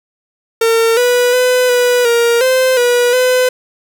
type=tone with pitch steps; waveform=45% pulse; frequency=455.3 / 490.8 / 502 / 491.6 / 469.3 / 517 / 486.4 / 506 Hz; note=A#4 / B4 / B4 / B4 / A#4 / C5 / B4 / B4; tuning=-41 / -11 / +28 / -8 / +12 / -21 / -26 / +42 cents; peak=-9 dBFS; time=0.61-3.49 s; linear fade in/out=5 ms; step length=360 ms; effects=none